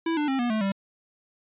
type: tone with pitch steps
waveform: square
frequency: 329.6 / 297.1 / 267.7 / 241.3 / 217.5 / 195.98 Hz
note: E4 / D4 / C4 / B3 / A3 / G3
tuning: 0 / +20 / +40 / -40 / -20 / 0 cents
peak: -24 dBFS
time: 0.06-0.72 s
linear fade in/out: 5 ms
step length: 110 ms
effects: resampled to 8000 Hz